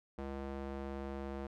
square tone with band-pass filter, 68.4 Hz, C#2, 23 cents flat, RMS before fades -42 dBFS, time 0.18-1.47 s, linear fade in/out 5 ms, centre 490 Hz, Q 0.66, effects none

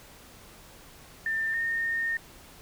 sine tone pair in turn, 1792 / 1832.8 Hz, A6 / A#6, +31 / -30 cents, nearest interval unison, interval 39 cents, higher second, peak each -26 dBFS, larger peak neither, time 1.26-1.54 / 1.54-2.17 s, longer second, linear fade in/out 2 ms, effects pink hiss -51 dBFS RMS until 2.61 s

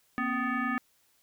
sine tone with frequency modulation, 740 Hz, F#5, in tune, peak -27 dBFS, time 0.18-0.78 s, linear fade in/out 0 ms, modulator 503 Hz, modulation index 2.5, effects white hiss -68 dBFS RMS until 1.22 s

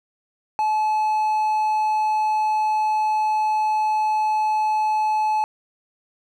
triangle tone, 860 Hz, A5, 40 cents flat, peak -16 dBFS, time 0.59-5.44 s, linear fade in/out 0 ms, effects none

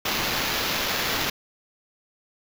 blue noise with sample-and-hold, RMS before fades -26 dBFS, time 0.05-1.3 s, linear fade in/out 5 ms, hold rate 8820 Hz, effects none

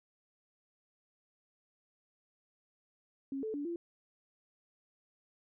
sine tone with pitch steps, 272.5 / 437.2 / 288.5 / 341.5 Hz, C#4 / A4 / D4 / F4, -29 / -11 / -31 / -39 cents, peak -35 dBFS, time 3.32-3.76 s, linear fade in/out 2 ms, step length 110 ms, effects none

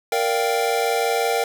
square chord, G minor seventh, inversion first, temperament equal, 466.2 / 587.3 / 698.5 / 784 Hz, Bb4 / D5 / F5 / G5, 0 / 0 / 0 / 0 cents, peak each -23 / -29 / -26 / -25 dBFS, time 0.12-1.44 s, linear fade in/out 2 ms, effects none

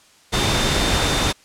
sine tone in noise, 3600 Hz, A7, 39 cents sharp, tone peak -26 dBFS, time 0.32-1.33 s, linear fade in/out 20 ms, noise pink, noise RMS -19 dBFS, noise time 0.32-1.33 s, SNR -10 dB, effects white hiss -52 dBFS RMS until 1.44 s + low-pass 8000 Hz 12 dB/octave

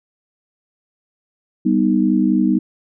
sine chord, G augmented, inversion none, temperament equal, 196 / 246.9 / 311.1 Hz, G3 / B3 / D#4, 0 / 0 / 0 cents, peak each -17 dBFS, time 1.65-2.59 s, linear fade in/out 10 ms, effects none

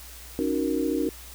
sine chord, D# minor seventh, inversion third, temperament equal, 277.2 / 311.1 / 370 / 466.2 Hz, C#4 / D#4 / F#4 / A#4, 0 / 0 / 0 / 0 cents, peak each -28 / -27 / -30 / -30 dBFS, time 0.39-1.09 s, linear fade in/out 0 ms, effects added 60 Hz sine -45 dBFS peak until 1.34 s + white hiss -45 dBFS RMS until 1.34 s

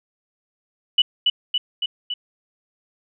sine tone with echo, 2960 Hz, F#7, in tune, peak -11 dBFS, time 0.98-1.02 s, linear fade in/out 5 ms, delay 280 ms, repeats 4, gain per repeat -3 dB, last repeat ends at 2.14 s, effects none

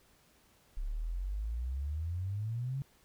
sine exponential sweep, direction up, 33.71 to 140 Hz, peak -33 dBFS, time 0.77-2.82 s, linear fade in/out 0 ms, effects pink hiss -66 dBFS RMS until 3.04 s

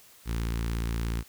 sawtooth tone with notch filter, 56.9 Hz, A#1, 41 cents flat, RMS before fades -30 dBFS, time 0.25-1.24 s, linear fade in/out 50 ms, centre 640 Hz, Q 0.94, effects white hiss -55 dBFS RMS until 1.28 s

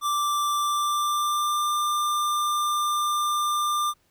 square tone with pitch glide, 1174.7 to 1193.9 Hz, D6 to D6, 0 to +28 cents, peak -23 dBFS, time 0.01-3.94 s, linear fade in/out 50 ms, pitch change +28 cents, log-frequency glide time 0.57-1.72 s, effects pink hiss -66 dBFS RMS until 4.1 s

